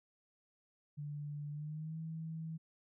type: tone with pitch glide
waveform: sine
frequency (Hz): 146.83 to 161.05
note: D3 to E3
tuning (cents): 0 to -40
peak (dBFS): -40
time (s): 0.97-2.58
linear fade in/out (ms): 20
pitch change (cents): +160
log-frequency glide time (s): 1.51-1.98
effects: none